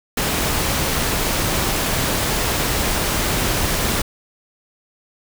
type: noise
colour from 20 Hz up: pink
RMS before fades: -20 dBFS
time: 0.17-4.02 s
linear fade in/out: 5 ms
effects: none